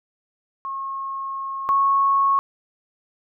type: tone pair in turn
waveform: sine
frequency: 1085 / 1100.1 Hz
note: C#6 / C#6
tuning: -37 / -14 cents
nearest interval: unison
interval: 23 cents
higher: second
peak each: -26 / -15 dBFS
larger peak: second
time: 0.65-1.69 / 1.69-2.39 s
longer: first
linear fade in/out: 0 ms
effects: none